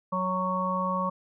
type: harmonic tone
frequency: 185 Hz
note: F#3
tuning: in tune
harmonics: 1 / 3 / 5 / 6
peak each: -31 / -33 / -34 / -28 dBFS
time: 0.12-1.1 s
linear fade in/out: 10 ms
effects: none